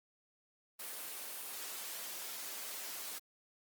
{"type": "high-pass noise", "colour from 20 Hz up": "white", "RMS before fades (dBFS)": -44, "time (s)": [0.79, 3.19], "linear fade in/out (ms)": 10, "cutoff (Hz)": 310, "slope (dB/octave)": 12, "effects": ["Opus 24 kbps"]}